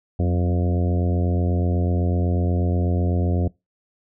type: harmonic tone with a mistuned harmonic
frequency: 88.1 Hz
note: F2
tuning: 16 cents sharp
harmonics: 1 / 2 / 3 / 4 / 5 / 6 / 7 / 8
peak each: -19 / -25 / -29 / -31 / -33 / -35 / -36 / -37 dBFS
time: 0.19-3.48 s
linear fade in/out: 5 ms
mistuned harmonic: 2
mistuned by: +46 cents
effects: noise-tail reverb RT60 0.2 s tail -22 dB re dry